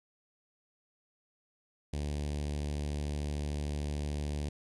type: tone with notch filter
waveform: sawtooth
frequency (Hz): 73.42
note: D2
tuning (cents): 0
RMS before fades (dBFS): -35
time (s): 1.93-4.49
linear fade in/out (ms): 5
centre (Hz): 1300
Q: 0.72
effects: resampled to 24000 Hz + 11-bit